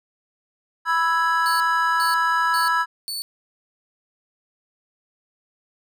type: chord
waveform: triangle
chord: E major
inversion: second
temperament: equal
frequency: 987.8 / 1318.5 / 1661.2 Hz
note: B5 / E6 / G#6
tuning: 0 / 0 / 0 cents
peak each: -20 / -20 / -21 dBFS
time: 0.85-2.86 s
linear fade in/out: 50 ms
type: tone bursts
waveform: sawtooth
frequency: 4473 Hz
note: C#8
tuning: 15 cents sharp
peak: -24 dBFS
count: 4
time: 1.46-3.22 s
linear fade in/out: 0 ms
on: 140 ms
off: 400 ms
effects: none